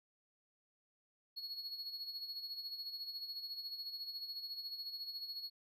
triangle tone with tremolo, 4345 Hz, C#8, 35 cents flat, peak -39 dBFS, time 1.36-5.5 s, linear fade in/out 20 ms, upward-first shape sine, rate 14 Hz, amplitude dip 60%, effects none

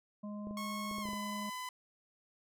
harmonic tone, 207.7 Hz, G#3, in tune, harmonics 1 / 3 / 5, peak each -40 / -50 / -54 dBFS, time 0.23-1.5 s, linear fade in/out 10 ms
clicks, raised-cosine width 2 ms, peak -35 dBFS, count 7, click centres 0.471 / 0.51 / 0.913 / 0.984 / 1.055 / 1.088 / 1.133 s
sawtooth tone with pitch glide, 1092 to 1007.2 Hz, C#6 to B5, -26 to +34 cents, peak -36 dBFS, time 0.57-1.69 s, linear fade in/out 2 ms, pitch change -140 cents, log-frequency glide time 1.01-1.07 s
effects none

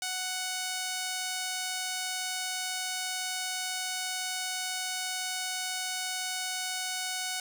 5% pulse tone, 741 Hz, F#5, 2 cents sharp, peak -20 dBFS, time 0.02-7.4 s, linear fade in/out 2 ms, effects none

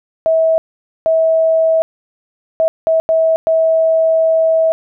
sine tone bursts at uneven times, 647 Hz, E5, 32 cents flat, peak -9 dBFS, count 6, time 0.26-0.58 / 1.06-1.82 / 2.6-2.68 / 2.87-3 / 3.09-3.36 / 3.47-4.72 s, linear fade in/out 0 ms, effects none

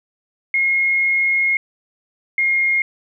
sine tone pair in turn, 2153 / 2138 Hz, C7 / C7, +49 / +37 cents, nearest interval unison, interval 12 cents, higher first, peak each -14 dBFS, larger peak neither, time 0.54-1.57 / 2.38-2.82 s, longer first, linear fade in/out 2 ms, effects none

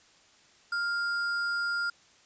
sine tone with sample-and-hold, 1400 Hz, F6, 4 cents sharp, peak -27 dBFS, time 0.72-1.9 s, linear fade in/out 5 ms, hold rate 6300 Hz, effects white hiss -60 dBFS RMS until 2.25 s + resampled to 16000 Hz

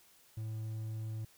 triangle tone, 110 Hz, A2, in tune, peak -35 dBFS, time 0.37-1.25 s, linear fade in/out 5 ms, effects white hiss -64 dBFS RMS until 1.37 s

